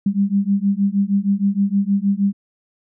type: beating tone pair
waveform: sine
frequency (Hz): 196 / 202.4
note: G3 / G#3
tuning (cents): 0 / -44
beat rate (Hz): 6.4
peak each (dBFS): -18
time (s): 0.06-2.33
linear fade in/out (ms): 5
effects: none